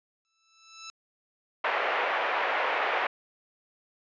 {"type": "tone with exponential growth", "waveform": "5% pulse", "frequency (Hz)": 1318.5, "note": "E6", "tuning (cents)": 0, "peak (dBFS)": -24, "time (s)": [0.25, 0.9], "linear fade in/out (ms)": 0, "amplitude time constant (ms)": 140}
{"type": "band-pass noise", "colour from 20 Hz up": "pink", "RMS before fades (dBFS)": -28, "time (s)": [1.64, 3.07], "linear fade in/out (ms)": 5, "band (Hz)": [540, 2500], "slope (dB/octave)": 24}
{"effects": ["resampled to 16000 Hz"]}